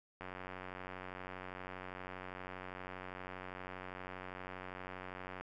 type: click train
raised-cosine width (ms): 0.5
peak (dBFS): -30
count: 482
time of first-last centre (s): 0.21-5.41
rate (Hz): 92.5
effects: none